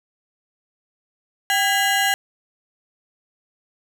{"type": "ring-modulated tone", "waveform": "25% pulse", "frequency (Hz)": 1214, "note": "D#6", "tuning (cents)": -43, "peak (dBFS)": -10, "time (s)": [1.5, 2.14], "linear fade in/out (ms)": 0, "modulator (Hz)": 431, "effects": []}